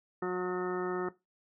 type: harmonic tone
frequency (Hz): 181.6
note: F#3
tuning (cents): -32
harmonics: 1 / 2 / 3 / 4 / 5 / 6 / 7 / 8 / 10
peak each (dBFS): -39 / -32 / -46 / -43 / -44 / -49 / -40 / -49 / -46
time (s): 0.22-1.09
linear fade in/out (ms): 5
effects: noise-tail reverb RT60 0.2 s tail -17 dB re dry